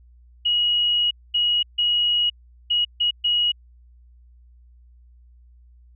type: tone bursts at uneven times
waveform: sine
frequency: 2900 Hz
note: F#7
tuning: 35 cents flat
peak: -17 dBFS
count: 6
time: 0.45-1.11 / 1.34-1.63 / 1.78-2.3 / 2.7-2.85 / 3-3.11 / 3.24-3.52 s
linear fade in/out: 10 ms
effects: added 60 Hz sine -48 dBFS peak until 5.95 s